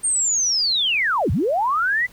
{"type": "linear two-way sweep", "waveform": "sine", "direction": "down then up", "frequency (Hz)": [8870, 63.3, 2035], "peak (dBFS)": -17, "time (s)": [0.03, 2.07], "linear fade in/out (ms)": 20, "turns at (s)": 1.31, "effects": ["pink hiss -50 dBFS RMS until 2.12 s"]}